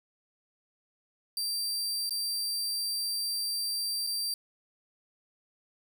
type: tone with dropouts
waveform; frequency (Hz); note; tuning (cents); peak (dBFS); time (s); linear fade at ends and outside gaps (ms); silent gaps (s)
sawtooth; 4699; D8; 0; -27; 1.37-4.34; 2; 2.094-2.107 / 4.067-4.071
effects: none